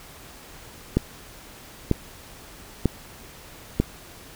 click train, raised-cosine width 3 ms, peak -5 dBFS, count 4, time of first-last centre 0.97-3.8 s, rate 1.06 Hz, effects pink hiss -45 dBFS RMS until 4.35 s

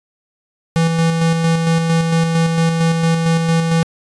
square tone with tremolo, 164.81 Hz, E3, in tune, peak -12 dBFS, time 0.76-3.83 s, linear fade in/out 0 ms, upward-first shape square, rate 4.4 Hz, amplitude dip 35%, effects resampled to 22050 Hz

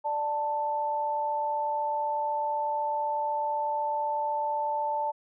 sine tone pair together, 590 / 884 Hz, D5 / A5, +8 / +8 cents, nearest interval perfect fifth, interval 700 cents, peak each -33 / -27 dBFS, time 0.04-5.12 s, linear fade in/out 20 ms, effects none

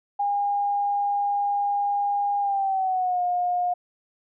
sine tone with pitch glide, 811 to 714.2 Hz, G#5 to F5, -41 to +39 cents, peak -21 dBFS, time 0.19-3.74 s, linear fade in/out 10 ms, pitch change -220 cents, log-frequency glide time 2.4-3.22 s, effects none

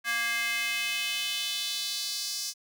square tone with high-pass filter sweep, 233.4 Hz, A#3, 2 cents sharp, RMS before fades -31 dBFS, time 0.04-2.54 s, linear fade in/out 50 ms, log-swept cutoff 1700 to 5400 Hz, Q 2.8, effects none

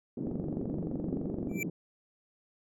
white band-pass noise, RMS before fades -36 dBFS, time 0.17-1.7 s, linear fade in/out 5 ms, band 150 to 320 Hz, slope 24 dB/octave
click train, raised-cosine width 2 ms, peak -24 dBFS, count 30, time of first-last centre 0.27-1.515 s, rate 23.3 Hz
square tone with exponential growth, 2340 Hz, D7, 7 cents flat, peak -29 dBFS, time 1.49-1.63 s, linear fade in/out 2 ms, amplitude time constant 30 ms
effects none

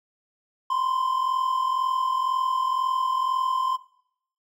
triangle tone pair together, 1004 / 1046 Hz, B5 / C6, +28 / -1 cents, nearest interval minor second, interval 71 cents, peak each -27 / -21 dBFS, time 0.7-3.76 s, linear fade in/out 5 ms, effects noise-tail reverb RT60 0.7 s tail -21 dB re dry + AAC 48 kbps

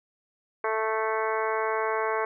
harmonic tone, 220 Hz, A3, in tune, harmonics 2 / 3 / 4 / 5 / 6 / 7 / 8 / 9 / 10, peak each -29 / -33 / -32 / -31 / -38 / -35 / -41 / -39 / -40 dBFS, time 0.64-2.25 s, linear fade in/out 2 ms, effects none

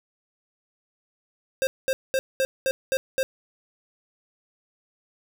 square tone bursts, 530 Hz, C5, 22 cents sharp, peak -21 dBFS, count 7, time 1.62-3.23 s, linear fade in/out 0 ms, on 50 ms, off 210 ms, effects none

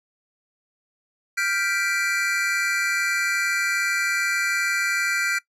square chord, G dominant seventh, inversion third, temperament equal, 1396.9 / 1568 / 1975.5 / 2349 Hz, F6 / G6 / B6 / D7, 0 / 0 / 0 / 0 cents, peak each -28 dBFS, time 1.37-5.39 s, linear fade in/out 10 ms, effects noise-tail reverb RT60 0.1 s tail -20 dB re dry + low-pass 11000 Hz 12 dB/octave

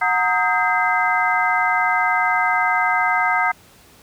sine tone cluster, 733 / 923 / 1261 / 1591 / 2059 Hz, F#5 / A#5 / D#6 / G6 / C7, -16 / -17 / +23 / +25 / -28 cents, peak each -22 dBFS, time 0.01-3.52 s, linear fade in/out 10 ms, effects pink hiss -49 dBFS RMS until 4.02 s + high-pass 60 Hz 12 dB/octave

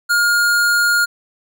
square tone, 1420 Hz, F6, 28 cents sharp, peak -13 dBFS, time 0.09-1.06 s, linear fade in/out 20 ms, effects none

